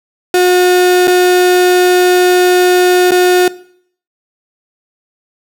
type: tone with dropouts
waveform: 35% pulse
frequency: 361.3 Hz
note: F#4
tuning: 41 cents flat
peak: -5 dBFS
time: 0.34-3.48 s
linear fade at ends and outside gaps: 2 ms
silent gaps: 1.073-1.078 / 3.109-3.118 s
effects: noise-tail reverb RT60 0.6 s tail -19 dB re dry